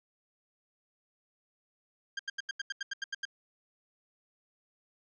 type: tone bursts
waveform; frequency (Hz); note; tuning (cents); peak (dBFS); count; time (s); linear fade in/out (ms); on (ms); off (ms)
sawtooth; 1599; G6; +34; -29; 11; 2.17-3.253; 5; 23; 83
effects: resampled to 16000 Hz + 11-bit